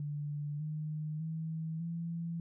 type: tone with pitch steps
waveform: sine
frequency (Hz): 146.83 / 153.51 / 160.49 / 167.79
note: D3 / D#3 / E3 / E3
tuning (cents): 0 / -23 / -46 / +31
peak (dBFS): -35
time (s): 0-2.4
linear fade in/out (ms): 2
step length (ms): 600
effects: none